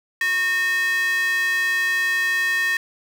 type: tone with high-pass filter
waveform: square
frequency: 365.7 Hz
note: F#4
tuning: 20 cents flat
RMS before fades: -21 dBFS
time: 0.21-2.77 s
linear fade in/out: 2 ms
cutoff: 1900 Hz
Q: 6.3
effects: none